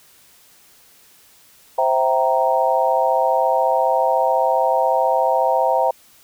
sine chord, C dominant seventh, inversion none, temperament equal with one note detuned, 523.3 / 659.3 / 773.6 / 932.3 Hz, C5 / E5 / G5 / Bb5, 0 / 0 / -23 / 0 cents, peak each -20 dBFS, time 1.78-5.91 s, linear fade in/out 5 ms, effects white hiss -51 dBFS RMS until 6.23 s

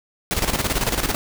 pink noise with tremolo, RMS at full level -20 dBFS, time 0.31-1.15 s, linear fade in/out 0 ms, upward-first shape square, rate 18 Hz, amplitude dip 65%, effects none

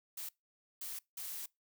blue noise bursts at uneven times, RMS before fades -43 dBFS, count 3, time 0.17-0.29 / 0.81-0.99 / 1.17-1.46 s, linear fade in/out 5 ms, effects noise-tail reverb RT60 0.2 s tail -24 dB re dry

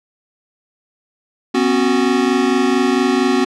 square chord, B suspended second, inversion none, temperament equal with one note detuned, 246.9 / 271.3 / 370 Hz, B3 / C#4 / F#4, 0 / -37 / 0 cents, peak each -18 dBFS, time 1.54-3.45 s, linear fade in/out 10 ms, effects low-pass 6000 Hz 12 dB/octave

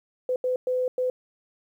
sine tone bursts at uneven times, 506 Hz, B4, 42 cents sharp, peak -22 dBFS, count 4, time 0.29-0.36 / 0.44-0.56 / 0.67-0.88 / 0.98-1.1 s, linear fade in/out 2 ms, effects 10-bit

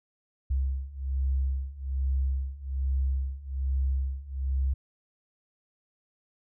sine beating tone pair, 66.1 / 67.3 Hz, C2 / C2, +18 / +49 cents, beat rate 1.2 Hz, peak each -30 / -28 dBFS, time 0.5-4.74 s, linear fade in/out 10 ms, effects none

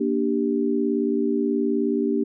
sine chord, G minor, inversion first, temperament just, 235.2 / 294 / 392 Hz, Bb3 / D4 / G4, +16 / +2 / 0 cents, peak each -24 dBFS, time 0-2.24 s, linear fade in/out 10 ms, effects none

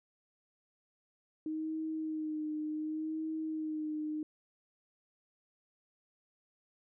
sine tone with vibrato, 311.1 Hz, D#4, in tune, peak -34 dBFS, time 1.46-4.23 s, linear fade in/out 2 ms, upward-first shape sine, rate 0.68 Hz, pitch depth 31 cents each way, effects none

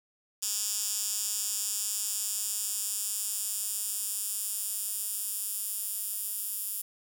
10% pulse tone with high-pass filter sweep, 207.2 Hz, G#3, 4 cents flat, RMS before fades -33 dBFS, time 0.42-6.82 s, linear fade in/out 10 ms, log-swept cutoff 6700 to 11000 Hz, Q 1.7, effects none

